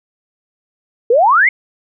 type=exponential sweep; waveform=sine; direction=up; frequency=441.5 to 2217 Hz; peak=-7 dBFS; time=1.1-1.49 s; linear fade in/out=5 ms; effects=none